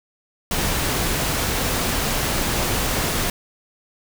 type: noise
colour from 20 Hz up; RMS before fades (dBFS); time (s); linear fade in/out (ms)
pink; -22; 0.51-3.3; 2
effects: none